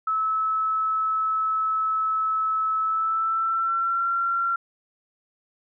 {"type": "tone with pitch glide", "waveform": "sine", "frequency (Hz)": [1300, 1369.4], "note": ["E6", "F6"], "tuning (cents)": [-24, -34], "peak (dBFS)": -21, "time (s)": [0.07, 4.56], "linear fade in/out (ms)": 5, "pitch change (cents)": 90, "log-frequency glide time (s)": [2.8, 4.09], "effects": []}